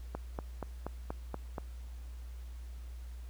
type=click train; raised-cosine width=1 ms; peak=-23 dBFS; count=7; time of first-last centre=0.15-1.582 s; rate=4.19 Hz; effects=added 60 Hz sine -42 dBFS peak until 3.29 s + pink hiss -62 dBFS RMS until 3.29 s